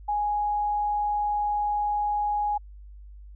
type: tone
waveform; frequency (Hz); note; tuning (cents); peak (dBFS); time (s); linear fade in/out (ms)
sine; 830.6; G#5; 0; -23; 0.08-2.58; 10
effects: added 50 Hz sine -42 dBFS peak until 3.35 s